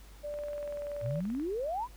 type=tone with pitch glide; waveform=sine; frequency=587.3 to 580.2 Hz; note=D5 to D5; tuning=0 to -21 cents; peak=-35 dBFS; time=0.23-1.21 s; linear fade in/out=20 ms; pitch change=-21 cents; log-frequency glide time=0.41-0.88 s
type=click train; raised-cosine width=0.5 ms; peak=-35 dBFS; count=23; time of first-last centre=0.34-1.398 s; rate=20.8 Hz
type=exponential sweep; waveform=sine; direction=up; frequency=104.3 to 1049 Hz; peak=-31 dBFS; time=1.01-1.88 s; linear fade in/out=50 ms
effects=added 50 Hz sine -50 dBFS peak until 1.96 s + pink hiss -58 dBFS RMS until 1.96 s